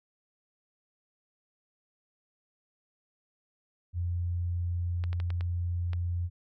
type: tone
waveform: sine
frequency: 87.31 Hz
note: F2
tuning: in tune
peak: -28 dBFS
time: 3.93-6.3 s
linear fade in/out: 50 ms
type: clicks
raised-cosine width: 0.3 ms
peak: -26 dBFS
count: 6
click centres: 5.039 / 5.13 / 5.201 / 5.304 / 5.409 / 5.933 s
effects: none

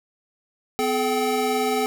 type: tone cluster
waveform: square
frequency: 252.3 / 428.3 / 775 Hz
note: B3 / A4 / G5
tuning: +37 / -47 / -20 cents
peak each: -28 / -24 / -26 dBFS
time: 0.79-1.86 s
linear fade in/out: 0 ms
effects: none

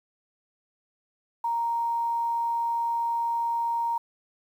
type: tone with quantisation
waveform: sine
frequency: 932.3 Hz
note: A#5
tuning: in tune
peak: -24 dBFS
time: 1.44-3.98 s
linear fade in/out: 5 ms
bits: 9
effects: none

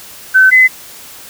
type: tone pair in turn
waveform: sine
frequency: 1527 / 2029 Hz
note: G6 / B6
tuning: -46 / +46 cents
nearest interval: perfect fourth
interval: 492 cents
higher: second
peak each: -3 dBFS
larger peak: neither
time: 0.34-0.51 / 0.51-0.68 s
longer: neither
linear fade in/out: 20 ms
effects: white hiss -34 dBFS RMS until 1.29 s

